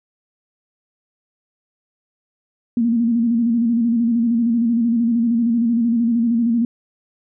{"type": "tone with vibrato", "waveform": "sine", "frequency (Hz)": 233.1, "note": "A#3", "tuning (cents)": 0, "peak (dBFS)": -14, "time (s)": [2.77, 6.65], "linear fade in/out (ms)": 2, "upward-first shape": "square", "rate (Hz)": 13, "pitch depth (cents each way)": 49, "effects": []}